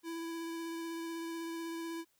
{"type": "tone with vibrato", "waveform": "square", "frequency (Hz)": 331.7, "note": "E4", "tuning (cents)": 11, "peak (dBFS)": -39, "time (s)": [0.03, 2.05], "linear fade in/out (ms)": 50, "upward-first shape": "sine", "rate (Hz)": 16, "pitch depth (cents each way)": 12, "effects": ["white hiss -74 dBFS RMS until 2.19 s"]}